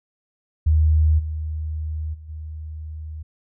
sine tone with level steps, 77.78 Hz, D#2, in tune, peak -13 / -24 / -37 / -30 dBFS, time 0.66-3.23 s, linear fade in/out 10 ms, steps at 1.18 / 2.13 / 2.28 s, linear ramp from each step 20 ms, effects none

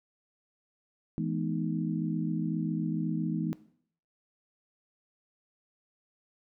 sine chord, E major seventh, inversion none, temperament equal with one note detuned, 164.81 / 212.4 / 246.9 / 311.1 Hz, E3 / G#3 / B3 / D#4, 0 / +39 / 0 / 0 cents, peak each -32 / -34 / -36 / -36 dBFS, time 1.18-3.53 s, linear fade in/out 0 ms, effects noise-tail reverb RT60 0.6 s tail -18 dB re dry

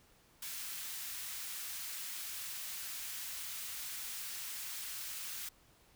white high-pass noise, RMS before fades -43 dBFS, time 0.42-5.49 s, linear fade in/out 5 ms, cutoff 1400 Hz, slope 12 dB/octave, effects pink hiss -66 dBFS RMS until 5.95 s

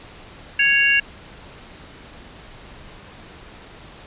harmonic tone, 554.4 Hz, C#5, in tune, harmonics 3 / 4 / 5, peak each -18 / -22 / -16 dBFS, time 0.59-1 s, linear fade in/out 5 ms, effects pink hiss -42 dBFS RMS until 4.06 s + resampled to 8000 Hz

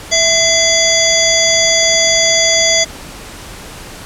harmonic tone with a mistuned harmonic, 680 Hz, F5, 46 cents flat, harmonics 1 / 3 / 5 / 7 / 9 / 10, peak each -16 / -16 / -16 / -16 / -16 / -16 dBFS, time 0.11-2.85 s, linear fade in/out 20 ms, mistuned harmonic 1, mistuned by -62 cents, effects pink hiss -31 dBFS RMS until 4.05 s + low-pass 11000 Hz 12 dB/octave

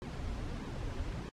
brown noise with flanger, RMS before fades -39 dBFS, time 0.02-1.29 s, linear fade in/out 0 ms, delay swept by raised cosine 1.4 to 6.5 ms, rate 1.6 Hz, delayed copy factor -0.8, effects low-pass 7000 Hz 12 dB/octave + AAC 64 kbps

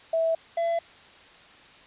sine / triangle tone pair in turn, 654 / 673.2 Hz, E5 / E5, -14 / +36 cents, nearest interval minor second, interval 50 cents, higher second, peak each -21 dBFS, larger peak neither, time 0.13-0.35 / 0.57-0.79 s, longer neither, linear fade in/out 5 ms, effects white hiss -51 dBFS RMS until 1.86 s + resampled to 8000 Hz

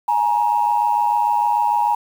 sine tone pair together, 838 / 944.7 Hz, G#5 / A#5, +15 / +23 cents, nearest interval major second, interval 208 cents, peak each -17 dBFS, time 0.08-1.95 s, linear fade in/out 5 ms, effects tanh soft clip ceiling -7 dBFS + 7-bit

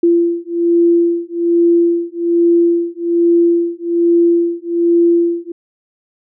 sine beating tone pair, 340.8 / 342 Hz, F4 / F4, -42 / -36 cents, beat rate 1.2 Hz, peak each -13 dBFS, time 0.03-5.52 s, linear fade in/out 5 ms, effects none

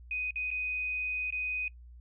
sine tone with dropouts, 2498 Hz, D#7, 6 cents sharp, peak -31 dBFS, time 0.11-1.68 s, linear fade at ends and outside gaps 2 ms, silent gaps 0.308-0.358 / 0.505-0.513 / 1.305-1.324 s, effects noise-tail reverb RT60 0.1 s tail -22 dB re dry + added 60 Hz sine -48 dBFS peak until 2 s

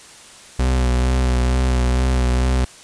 40% pulse tone with vibrato, 63 Hz, B1, 35 cents sharp, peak -14 dBFS, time 0.59-2.65 s, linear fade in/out 5 ms, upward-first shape sine, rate 2.2 Hz, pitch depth 28 cents each way, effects white hiss -42 dBFS RMS until 2.83 s + resampled to 22050 Hz

